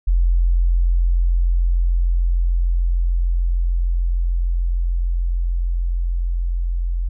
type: tone with level ramp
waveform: sine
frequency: 43.36 Hz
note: F1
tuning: 12 cents flat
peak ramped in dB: -12 to -18 dBFS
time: 0.07-7.09 s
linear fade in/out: 10 ms
effects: none